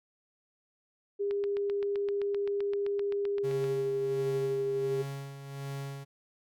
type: tone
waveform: sine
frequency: 403.4 Hz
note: G4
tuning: 50 cents sharp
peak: -28 dBFS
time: 1.19-5.03 s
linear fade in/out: 20 ms
type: click train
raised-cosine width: 0.3 ms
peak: -28 dBFS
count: 19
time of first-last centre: 1.31-3.642 s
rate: 7.72 Hz
type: tone with tremolo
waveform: 45% pulse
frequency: 138.59 Hz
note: C#3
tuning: in tune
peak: -35 dBFS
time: 3.43-6.05 s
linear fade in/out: 20 ms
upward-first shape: sine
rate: 1.4 Hz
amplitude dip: 60%
effects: none